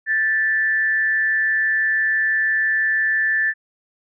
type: tone with frequency modulation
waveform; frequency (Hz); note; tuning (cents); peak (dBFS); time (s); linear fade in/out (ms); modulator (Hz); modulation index
sine; 1760; A6; 0; -16; 0.06-3.54; 50; 166; 0.37
effects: none